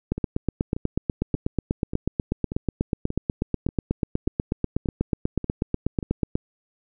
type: two click trains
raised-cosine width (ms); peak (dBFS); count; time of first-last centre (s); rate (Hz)
3; -16 / -9; 11 / 52; 0.18-6.028 / 0.12-6.355; 1.71 / 8.18
effects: none